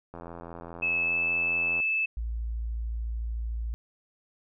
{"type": "click train", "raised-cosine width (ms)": 1, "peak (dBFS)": -27, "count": 142, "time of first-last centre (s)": [0.14, 1.801], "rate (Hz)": 84.9}
{"type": "tone with pitch glide", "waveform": "sine", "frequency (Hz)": [2598, 2621], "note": ["E7", "E7"], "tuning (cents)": [-26, -11], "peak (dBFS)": -24, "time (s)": [0.82, 2.06], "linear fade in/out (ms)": 10, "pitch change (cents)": 15, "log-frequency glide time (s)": [0.97, 1.19]}
{"type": "tone", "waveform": "sine", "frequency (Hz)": 56.8, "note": "A#1", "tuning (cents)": -44, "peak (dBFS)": -29, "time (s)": [2.17, 3.74], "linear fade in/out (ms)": 0}
{"effects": []}